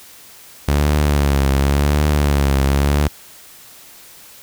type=tone with vibrato; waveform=sawtooth; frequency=71.3 Hz; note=C#2; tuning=49 cents sharp; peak=-9 dBFS; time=0.68-3.08 s; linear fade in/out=5 ms; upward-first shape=triangle; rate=0.91 Hz; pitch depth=90 cents each way; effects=white hiss -42 dBFS RMS until 4.42 s